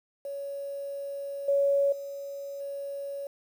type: tone with level steps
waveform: sine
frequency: 560 Hz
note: C#5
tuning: 18 cents sharp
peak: -33 / -21 / -35 / -33 dBFS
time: 0.25-3.27 s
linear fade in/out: 2 ms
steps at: 1.48 / 1.92 / 2.6 s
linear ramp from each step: 5 ms
effects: 9-bit